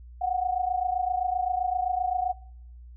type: tone pair together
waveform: sine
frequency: 725.3 / 753 Hz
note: F#5 / F#5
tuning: -35 / +30 cents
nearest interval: minor second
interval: 65 cents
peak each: -26 / -28 dBFS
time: 0.21-2.33 s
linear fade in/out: 10 ms
effects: noise-tail reverb RT60 0.8 s tail -25 dB re dry + added 60 Hz sine -43 dBFS peak until 2.96 s